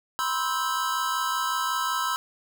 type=chord; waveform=square; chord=C major seventh; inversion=third; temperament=just; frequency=981.1 / 1046.5 / 1308.1 / 1569.8 Hz; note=B5 / C6 / E6 / G6; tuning=-12 / 0 / -14 / +2 cents; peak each=-32 / -31 / -29 / -35 dBFS; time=0.19-2.16 s; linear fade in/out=0 ms; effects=none